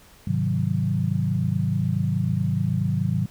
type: chord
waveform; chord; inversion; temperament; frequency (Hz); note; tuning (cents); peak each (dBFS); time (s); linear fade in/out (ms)
sine; Ab dominant seventh; none; equal; 103.83 / 130.81 / 155.56 / 185; Ab2 / C3 / Eb3 / Gb3; 0 / 0 / 0 / 0; -26; 0.27-3.26; 5
effects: pink hiss -52 dBFS RMS until 3.3 s